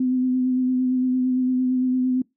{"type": "tone with vibrato", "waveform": "sine", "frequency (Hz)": 254.8, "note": "C4", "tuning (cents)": -46, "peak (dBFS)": -18, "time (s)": [0, 2.22], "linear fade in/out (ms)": 5, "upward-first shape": "sine", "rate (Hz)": 8.8, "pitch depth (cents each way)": 20, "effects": ["noise-tail reverb RT60 0.2 s tail -24 dB re dry"]}